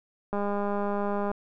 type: click train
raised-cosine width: 1 ms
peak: -17 dBFS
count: 201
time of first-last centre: 0.33-1.315 s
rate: 203 Hz
effects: none